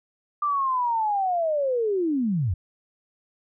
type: linear sweep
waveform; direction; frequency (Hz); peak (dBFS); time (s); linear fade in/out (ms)
sine; down; 1193 to 77.3; -21; 0.42-2.54; 5
effects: none